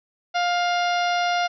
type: harmonic tone with a mistuned harmonic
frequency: 704 Hz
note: F5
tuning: 14 cents sharp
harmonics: 1 / 2 / 3 / 4 / 5 / 6 / 7 / 8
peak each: -21 / -27 / -31 / -33 / -35 / -37 / -38 / -39 dBFS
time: 0.34-1.48 s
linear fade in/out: 20 ms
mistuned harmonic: 6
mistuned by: -18 cents
effects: none